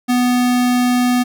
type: tone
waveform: square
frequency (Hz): 247.2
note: B3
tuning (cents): +2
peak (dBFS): -13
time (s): 0.08-1.24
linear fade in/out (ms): 20
effects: none